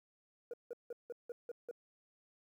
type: tone bursts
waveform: sine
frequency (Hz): 478.5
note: A#4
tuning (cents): +45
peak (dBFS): -38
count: 7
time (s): 0.51-1.712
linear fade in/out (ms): 2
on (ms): 26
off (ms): 170
effects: tanh soft clip ceiling -39 dBFS + 12-bit